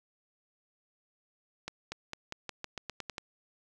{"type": "accelerating click train", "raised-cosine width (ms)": 0.2, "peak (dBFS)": -20, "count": 11, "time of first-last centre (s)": [1.68, 3.181], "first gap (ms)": 240, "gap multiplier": 0.89, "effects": []}